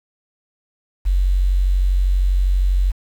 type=tone with quantisation; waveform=sine; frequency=46.27 Hz; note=F#1; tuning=1 cent sharp; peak=-13 dBFS; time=1.05-2.92 s; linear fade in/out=20 ms; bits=7; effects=none